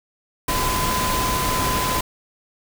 sine tone in noise, 1014 Hz, B5, 45 cents sharp, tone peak -23 dBFS, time 0.48-2.01 s, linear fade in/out 5 ms, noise pink, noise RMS -23 dBFS, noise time 0.48-2.01 s, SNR -3 dB, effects none

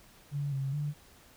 sine tone with pitch steps, 143.1 / 135.8 / 147 Hz, D3 / C#3 / D3, -45 / -35 / +2 cents, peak -30 dBFS, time 0.31-0.94 s, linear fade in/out 50 ms, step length 210 ms, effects pink hiss -58 dBFS RMS until 1.36 s

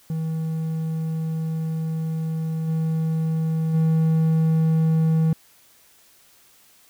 triangle tone with level steps, 160.4 Hz, E3, 47 cents flat, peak -21 / -18 / -14 dBFS, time 0.1-5.33 s, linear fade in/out 2 ms, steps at 2.67 / 3.73 s, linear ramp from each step 20 ms, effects white hiss -55 dBFS RMS until 6.89 s

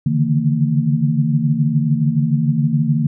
sine tone cluster, 141.7 / 148.7 / 161 / 228.4 Hz, C#3 / D3 / E3 / A#3, +38 / +22 / -41 / -35 cents, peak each -19 dBFS, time 0.06-3.07 s, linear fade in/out 5 ms, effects none

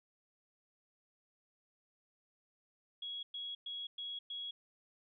sine tone bursts, 3327 Hz, G#7, 2 cents sharp, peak -40 dBFS, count 5, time 3.02-4.51 s, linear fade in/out 5 ms, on 210 ms, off 110 ms, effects none

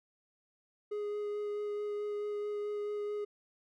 triangle tone with vibrato, 415.3 Hz, G#4, in tune, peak -32 dBFS, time 0.91-3.25 s, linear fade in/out 10 ms, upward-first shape sine, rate 4.6 Hz, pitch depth 9 cents each way, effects none

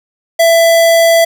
square tone, 666 Hz, E5, 18 cents sharp, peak -6 dBFS, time 0.39-1.25 s, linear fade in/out 10 ms, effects none

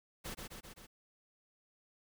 pink noise with echo, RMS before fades -43 dBFS, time 0.24-0.35 s, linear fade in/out 20 ms, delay 130 ms, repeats 4, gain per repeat -3 dB, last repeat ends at 0.87 s, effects none

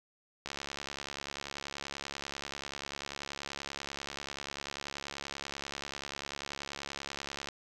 click train, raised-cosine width 0.2 ms, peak -21 dBFS, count 495, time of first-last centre 0.46-7.487 s, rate 70.3 Hz, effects none

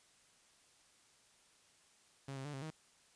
sawtooth tone with pitch steps, 136.9 / 133.6 / 146.8 / 134.5 / 157.3 Hz, C#3 / C3 / D3 / C3 / D#3, -21 / +36 / 0 / +48 / +19 cents, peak -39 dBFS, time 2.28-2.705 s, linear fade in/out 5 ms, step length 85 ms, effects white hiss -68 dBFS RMS until 3.15 s + resampled to 22050 Hz

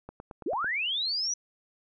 click train, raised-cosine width 1 ms, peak -27 dBFS, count 6, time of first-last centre 0.09-0.644 s, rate 9.02 Hz
sine linear sweep, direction up, 261.6 to 5950 Hz, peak -27 dBFS, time 0.46-1.34 s, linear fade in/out 5 ms
effects none

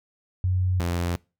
sine / sawtooth tone pair in turn, 92 / 86.78 Hz, F#2 / F2, -9 / -10 cents, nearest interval minor second, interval 101 cents, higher first, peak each -20 dBFS, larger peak neither, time 0.44-0.8 / 0.8-1.16 s, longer neither, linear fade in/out 0 ms, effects noise-tail reverb RT60 0.3 s tail -24 dB re dry

